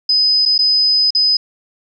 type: tone with dropouts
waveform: sine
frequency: 5020 Hz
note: D#8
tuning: 15 cents sharp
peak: -10 dBFS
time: 0.09-1.37 s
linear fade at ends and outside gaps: 5 ms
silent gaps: 0.454-0.459 / 0.58-0.589 / 1.106-1.149 s
effects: none